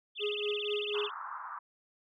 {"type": "tone with vibrato", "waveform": "sine", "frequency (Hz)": 3046, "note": "F#7", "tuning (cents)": 50, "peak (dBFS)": -35, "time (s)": [0.15, 1.11], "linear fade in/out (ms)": 50, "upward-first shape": "sine", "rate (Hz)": 18, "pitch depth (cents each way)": 280}
{"type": "tone with tremolo", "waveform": "triangle", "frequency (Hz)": 415.3, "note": "G#4", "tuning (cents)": 0, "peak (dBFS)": -28, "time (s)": [0.19, 1.1], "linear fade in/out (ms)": 50, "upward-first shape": "triangle", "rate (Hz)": 4.1, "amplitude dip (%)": 65}
{"type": "band-pass noise", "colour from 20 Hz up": "pink", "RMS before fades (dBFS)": -42, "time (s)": [0.94, 1.59], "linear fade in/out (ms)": 5, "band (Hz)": [960, 1400], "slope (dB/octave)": 48}
{"effects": []}